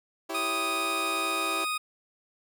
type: chord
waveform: 20% pulse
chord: C# diminished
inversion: first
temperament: equal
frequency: 329.6 / 392 / 554.4 Hz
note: E4 / G4 / C#5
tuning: 0 / 0 / 0 cents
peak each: -30 / -32 / -35 dBFS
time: 0.29-1.65 s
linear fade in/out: 10 ms
type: tone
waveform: 20% pulse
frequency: 1244.5 Hz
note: D#6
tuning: in tune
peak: -23 dBFS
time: 0.34-1.78 s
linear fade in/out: 10 ms
effects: none